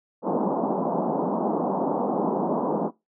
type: band-pass noise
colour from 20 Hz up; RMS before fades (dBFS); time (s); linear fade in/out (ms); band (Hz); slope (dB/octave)
pink; -25; 0.22-2.91; 50; 180 to 1000; 48
effects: noise-tail reverb RT60 0.2 s tail -20 dB re dry

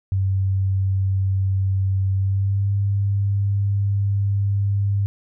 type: tone with pitch glide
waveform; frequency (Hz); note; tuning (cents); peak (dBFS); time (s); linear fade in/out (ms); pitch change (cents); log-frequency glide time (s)
sine; 96.2 to 100.05; G2 to G2; -32 to +36; -17; 0.12-5.06; 0; +68; 2.14-2.72
effects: none

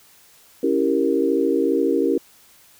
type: chord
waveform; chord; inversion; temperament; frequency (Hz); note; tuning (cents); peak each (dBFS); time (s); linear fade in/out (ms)
sine; C# diminished seventh; none; equal; 277.2 / 329.6 / 392 / 466.2; C#4 / E4 / G4 / Bb4; 0 / 0 / 0 / 0; -22; 0.63-2.18; 5
effects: white hiss -52 dBFS RMS until 2.79 s

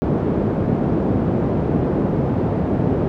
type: band-pass noise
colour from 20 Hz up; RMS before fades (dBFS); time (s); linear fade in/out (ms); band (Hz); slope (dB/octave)
pink; -19; 0.02-3.08; 0; 120 to 450; 12
effects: none

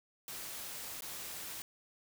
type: noise with dropouts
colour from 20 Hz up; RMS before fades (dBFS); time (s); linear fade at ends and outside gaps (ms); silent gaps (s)
white; -44; 0.28-1.62; 1; 1.008-1.021
effects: none

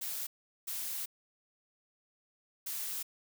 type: noise bursts at uneven times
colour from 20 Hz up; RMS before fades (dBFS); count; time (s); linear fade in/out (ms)
blue; -38; 3; 0.01-0.27 / 0.67-1.06 / 2.66-3.03; 10
effects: none

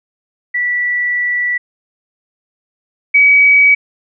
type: tone pair in turn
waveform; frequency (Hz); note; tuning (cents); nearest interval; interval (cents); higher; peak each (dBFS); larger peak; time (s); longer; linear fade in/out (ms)
sine; 1958 / 2272; B6 / C#7; -15 / +42; minor third; 257; second; -13 / -5; second; 0.54-1.58 / 3.14-3.75; first; 10
effects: none

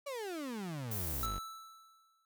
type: exponential sweep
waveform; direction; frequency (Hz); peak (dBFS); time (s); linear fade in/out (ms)
35% pulse; down; 587.3 to 43.79; -37; 0.06-1.39; 10
type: noise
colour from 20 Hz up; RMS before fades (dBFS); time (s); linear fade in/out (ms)
violet; -40; 0.91-1.26; 5
type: tone with exponential decay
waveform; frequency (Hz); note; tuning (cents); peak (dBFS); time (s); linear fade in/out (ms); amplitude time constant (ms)
square; 1318.5; E6; 0; -35; 1.23-2.25; 1; 220
effects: none

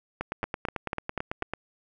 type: two click trains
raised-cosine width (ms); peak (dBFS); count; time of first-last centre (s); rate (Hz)
0.5; -15 / -14; 13 / 5; 0.21-1.536 / 0.44-1.423; 9.05 / 4.07
effects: none

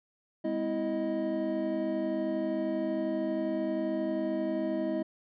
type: tone cluster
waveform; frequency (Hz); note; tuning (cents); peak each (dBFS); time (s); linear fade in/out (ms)
triangle; 204.1 / 253.9 / 326.6 / 625; G#3 / B3 / E4 / D#5; -30 / +48 / -16 / +8; -35 / -34 / -30 / -32; 0.44-5.03; 10
effects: resampled to 11025 Hz

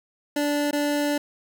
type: tone with dropouts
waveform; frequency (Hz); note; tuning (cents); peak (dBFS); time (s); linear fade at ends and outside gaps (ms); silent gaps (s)
25% pulse; 291.7; D4; -12; -18; 0.36-1.18; 5; 0.711-0.729
effects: none

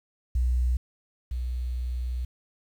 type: tone pair in turn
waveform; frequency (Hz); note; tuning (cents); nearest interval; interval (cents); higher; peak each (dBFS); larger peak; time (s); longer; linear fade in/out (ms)
sine; 61.74 / 61.74; B1 / B1; 0 / 0; unison; 0; neither; -21 / -27; first; 0.35-0.77 / 1.31-2.25; second; 5
effects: 9-bit

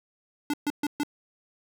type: tone bursts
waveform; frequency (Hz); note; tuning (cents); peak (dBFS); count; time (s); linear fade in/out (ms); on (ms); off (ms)
square; 292.5; D4; -7; -25; 4; 0.5-1.034; 2; 36; 130
effects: none

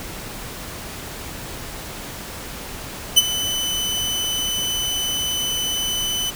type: tone with ADSR envelope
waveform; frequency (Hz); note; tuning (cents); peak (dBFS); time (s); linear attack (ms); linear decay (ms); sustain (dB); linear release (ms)
sawtooth; 3010; F#7; +29; -3; 3.16-6.31; 19; 31; -15; 18
effects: pink hiss -33 dBFS RMS until 6.35 s

